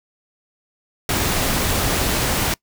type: noise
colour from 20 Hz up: pink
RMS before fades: -20 dBFS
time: 1.09-2.54 s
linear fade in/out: 2 ms
effects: noise-tail reverb RT60 0.1 s tail -24 dB re dry